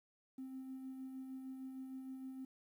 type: tone with tremolo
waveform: triangle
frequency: 262.7 Hz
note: C4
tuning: 7 cents sharp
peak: -40 dBFS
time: 0.38-2.45 s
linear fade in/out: 5 ms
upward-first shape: sine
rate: 6.5 Hz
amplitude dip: 45%
effects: tanh soft clip ceiling -41 dBFS + 12-bit